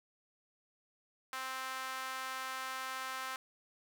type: tone with high-pass filter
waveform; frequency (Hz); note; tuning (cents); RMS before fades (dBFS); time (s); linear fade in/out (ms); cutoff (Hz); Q
sawtooth; 261.6; C4; 0; -41; 1.33-3.36; 0; 1200; 1.9
effects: none

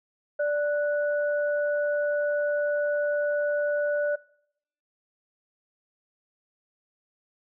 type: tone pair together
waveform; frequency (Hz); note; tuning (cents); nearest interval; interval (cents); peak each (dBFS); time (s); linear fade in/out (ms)
sine; 587 / 1476.1; D5 / F#6; -1 / -5; octave + major third; 1596; -23 / -32; 0.39-4.16; 10
effects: noise-tail reverb RT60 0.7 s tail -22 dB re dry

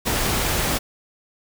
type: noise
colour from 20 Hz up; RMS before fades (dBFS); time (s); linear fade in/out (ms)
pink; -22; 0.05-0.79; 20
effects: none

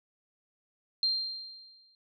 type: tone with exponential decay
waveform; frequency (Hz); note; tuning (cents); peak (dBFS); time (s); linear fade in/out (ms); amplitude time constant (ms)
sine; 4178; C8; -3; -23; 1.03-1.95; 1; 200
effects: none

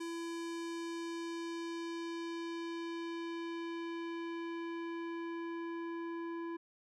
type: tone with low-pass filter sweep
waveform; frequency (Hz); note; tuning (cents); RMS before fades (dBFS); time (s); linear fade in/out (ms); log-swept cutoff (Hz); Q
square; 335.5; E4; +31; -41; 0-6.57; 10; 8800 to 1500; 1
effects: none

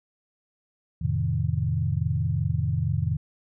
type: chord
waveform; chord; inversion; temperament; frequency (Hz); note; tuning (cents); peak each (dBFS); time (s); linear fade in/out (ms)
sine; F dominant seventh; none; equal; 87.31 / 110 / 130.81 / 155.56; F2 / A2 / C3 / Eb3; 0 / 0 / 0 / 0; -28; 1.01-3.17; 10
effects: none

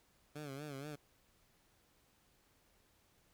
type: tone with vibrato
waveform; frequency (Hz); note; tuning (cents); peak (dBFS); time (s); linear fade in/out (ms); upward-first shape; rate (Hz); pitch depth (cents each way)
15% pulse; 143; D3; -46; -38; 0.35-0.96; 10; sine; 4.2; 110
effects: pink hiss -72 dBFS RMS until 3.33 s

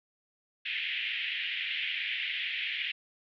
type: band-pass noise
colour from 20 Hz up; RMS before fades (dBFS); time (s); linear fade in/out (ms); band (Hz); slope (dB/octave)
white; -34; 0.65-2.92; 10; 1900 to 3200; 48
effects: none

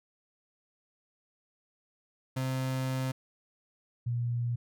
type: tone pair in turn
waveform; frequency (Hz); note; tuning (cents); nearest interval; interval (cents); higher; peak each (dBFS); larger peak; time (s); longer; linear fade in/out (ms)
35% pulse / sine; 130.81 / 119.55; C3 / A#2; 0 / +44; major second; 156; first; -28; neither; 2.36-3.12 / 4.06-4.56; first; 10
effects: none

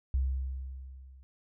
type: tone with level ramp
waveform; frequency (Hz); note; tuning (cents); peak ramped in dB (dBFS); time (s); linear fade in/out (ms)
sine; 65.8; C2; +10; -24 to -51; 0.14-1.23; 0
effects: none

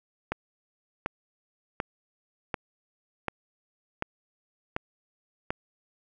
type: click train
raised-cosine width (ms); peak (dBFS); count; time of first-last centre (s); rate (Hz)
0.5; -13; 8; 0.32-5.505; 1.35
effects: none

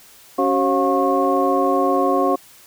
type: tone cluster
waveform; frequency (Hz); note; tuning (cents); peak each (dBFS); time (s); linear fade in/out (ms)
sine; 279.4 / 379.7 / 540 / 713 / 1089; C#4 / F#4 / C#5 / F5 / C#6; +14 / +45 / -45 / +36 / -31; -21; 0.38-2.36; 10
effects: tanh soft clip ceiling -3 dBFS + white hiss -47 dBFS RMS until 2.66 s

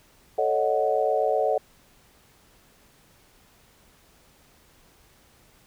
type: chord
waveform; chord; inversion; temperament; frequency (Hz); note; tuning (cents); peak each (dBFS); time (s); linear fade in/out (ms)
sine; D# half-diminished seventh; second; equal; 440 / 554.4 / 622.3 / 740; A4 / C#5 / D#5 / F#5; 0 / 0 / 0 / 0; -26; 0.38-1.58; 5
effects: pink hiss -58 dBFS RMS until 5.66 s

